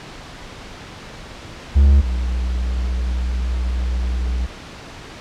triangle tone pair in turn, 69.3 / 61.54 Hz, C#2 / B1, 0 / -5 cents, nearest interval major second, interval 205 cents, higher first, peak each -6 / -16 dBFS, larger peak first, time 1.75-2.02 / 2.02-4.47 s, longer second, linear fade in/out 20 ms, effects pink hiss -36 dBFS RMS until 5.2 s + low-pass 5000 Hz 12 dB/octave

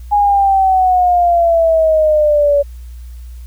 sine exponential sweep, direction down, 830 to 567 Hz, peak -8 dBFS, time 0.11-2.63 s, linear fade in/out 20 ms, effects added 60 Hz sine -28 dBFS peak until 3.46 s + white hiss -51 dBFS RMS until 3.46 s

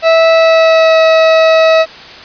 40% pulse tone with pitch glide, 654 to 644.3 Hz, E5 to E5, -14 to -40 cents, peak -4 dBFS, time 0.02-1.86 s, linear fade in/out 50 ms, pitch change -26 cents, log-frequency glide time 0.32-0.99 s, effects white hiss -31 dBFS RMS until 2.24 s + resampled to 11025 Hz

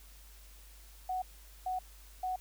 sine tone bursts, 741 Hz, F#5, 2 cents sharp, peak -32 dBFS, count 3, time 1.09-2.36 s, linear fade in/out 5 ms, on 130 ms, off 440 ms, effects added 50 Hz sine -53 dBFS peak until 2.4 s + white hiss -59 dBFS RMS until 2.4 s

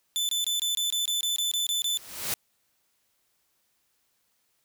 sawtooth tone bursts, 3513 Hz, A7, 3 cents flat, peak -22 dBFS, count 12, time 0.16-1.973 s, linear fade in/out 0 ms, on 130 ms, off 23 ms
white noise with exponential growth, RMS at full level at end -27 dBFS, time 1.74-2.34 s, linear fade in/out 1 ms, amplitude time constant 130 ms
effects white hiss -72 dBFS RMS until 4.64 s

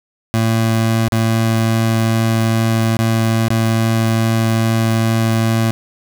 25% pulse tone with dropouts, 112.8 Hz, A2, 44 cents sharp, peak -9 dBFS, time 0.34-5.71 s, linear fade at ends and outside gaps 0 ms, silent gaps 1.084-1.122 / 2.969-2.99 / 3.484-3.504 s, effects none

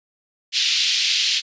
white band-pass noise, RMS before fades -20 dBFS, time 0.52-1.42 s, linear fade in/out 50 ms, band 2700 to 4700 Hz, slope 24 dB/octave, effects resampled to 16000 Hz

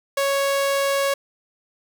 sawtooth tone, 554.4 Hz, C#5, in tune, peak -15 dBFS, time 0.17-1.14 s, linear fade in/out 5 ms, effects none

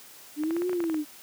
sine linear two-way sweep, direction up then down, 292.4 to 366.7 to 292.4 Hz, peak -25 dBFS, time 0.36-1.05 s, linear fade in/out 50 ms, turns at 0.69 s
clicks, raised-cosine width 0.5 ms, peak -22 dBFS, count 10, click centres 0.436 / 0.508 / 0.566 / 0.62 / 0.695 / 0.731 / 0.804 / 0.84 / 0.898 / 0.944 s
effects white hiss -49 dBFS RMS until 1.22 s + high-pass 150 Hz 12 dB/octave

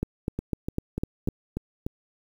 two click trains, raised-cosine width 3 ms, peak -16 / -13 dBFS, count 6 / 6, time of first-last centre 0.39-1.865 / 0.03-1.286 s, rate 3.39 / 3.98 Hz, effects 8-bit

